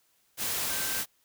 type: tone in noise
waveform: sine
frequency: 1559 Hz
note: G6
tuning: 10 cents flat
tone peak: -40 dBFS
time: 0.67-1.04 s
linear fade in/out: 50 ms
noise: white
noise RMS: -31 dBFS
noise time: 0.37-1.06 s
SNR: -12 dB
effects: white hiss -69 dBFS RMS until 1.24 s